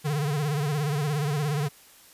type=tone with vibrato; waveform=square; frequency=147 Hz; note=D3; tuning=2 cents sharp; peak=-25 dBFS; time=0.04-1.69 s; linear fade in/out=20 ms; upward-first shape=sine; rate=17 Hz; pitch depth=100 cents each way; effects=white hiss -53 dBFS RMS until 2.13 s + resampled to 32000 Hz